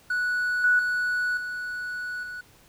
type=tone with level steps; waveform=triangle; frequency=1474 Hz; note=F#6; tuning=7 cents flat; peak=-21 / -13 / -21 / -28 / -32 dBFS; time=0.1-2.41 s; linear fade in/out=5 ms; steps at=0.64 / 0.79 / 1.37 / 2.23 s; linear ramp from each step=2 ms; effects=tanh soft clip ceiling -15 dBFS + pink hiss -56 dBFS RMS until 2.68 s